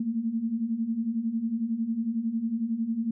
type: beating tone pair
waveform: sine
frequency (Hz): 220 / 231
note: A3 / A#3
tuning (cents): 0 / -16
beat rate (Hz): 11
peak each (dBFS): -32 / -27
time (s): 0-3.11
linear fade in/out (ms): 5
effects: none